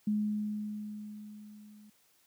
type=tone with level ramp; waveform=sine; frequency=210.5 Hz; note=G#3; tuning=24 cents sharp; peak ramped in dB=-26 to -53 dBFS; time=0.07-1.9 s; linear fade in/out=5 ms; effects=white hiss -68 dBFS RMS until 2.26 s + high-pass 60 Hz 12 dB/octave